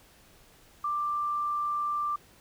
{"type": "tone", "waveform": "sine", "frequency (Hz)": 1181, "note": "D6", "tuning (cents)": 9, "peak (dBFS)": -27, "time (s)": [0.84, 2.16], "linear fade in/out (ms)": 5, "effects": ["pink hiss -58 dBFS RMS until 2.4 s"]}